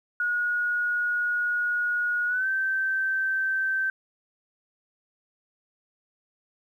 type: tone with pitch glide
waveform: sine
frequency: 1448 to 1551.9 Hz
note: F#6 to G6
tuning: -38 to -18 cents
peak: -23 dBFS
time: 0.2-3.9 s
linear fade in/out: 2 ms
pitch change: +120 cents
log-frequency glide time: 2.27-2.47 s
effects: 10-bit